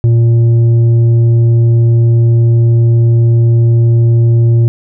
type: tone with tanh clipping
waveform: triangle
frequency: 116.54 Hz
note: A#2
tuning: in tune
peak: -6 dBFS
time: 0.04-4.68 s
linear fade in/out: 0 ms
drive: 10 dB
effects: none